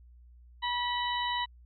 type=harmonic tone with a mistuned harmonic; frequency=971 Hz; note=B5; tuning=30 cents flat; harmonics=1 / 2 / 3 / 4; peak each=-31 / -36 / -37 / -37 dBFS; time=0.62-1.46 s; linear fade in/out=20 ms; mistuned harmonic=3; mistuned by=+49 cents; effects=added 60 Hz sine -52 dBFS peak until 1.65 s